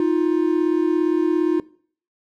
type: tone pair together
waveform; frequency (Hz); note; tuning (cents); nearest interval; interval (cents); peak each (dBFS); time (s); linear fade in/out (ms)
triangle; 314.4 / 351.8; D#4 / F4; +18 / +13; major second; 195; -17; 0-1.6; 2
effects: noise-tail reverb RT60 0.5 s tail -20 dB re dry